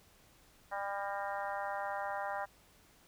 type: harmonic tone with a mistuned harmonic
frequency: 199.5 Hz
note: G3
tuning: 31 cents sharp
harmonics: 3 / 4 / 5 / 6 / 7 / 8 / 9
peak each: -42 / -39 / -43 / -47 / -46 / -47 / -47 dBFS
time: 0.71-2.46 s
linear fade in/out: 20 ms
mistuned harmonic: 9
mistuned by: +56 cents
effects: pink hiss -64 dBFS RMS until 3.07 s